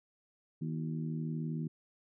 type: harmonic tone with a mistuned harmonic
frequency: 79.4 Hz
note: D#2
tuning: 36 cents sharp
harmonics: 2 / 3 / 4 / 5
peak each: -35 / -40 / -46 / -51 dBFS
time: 0.61-1.68 s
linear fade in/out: 10 ms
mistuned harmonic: 5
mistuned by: -120 cents
effects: none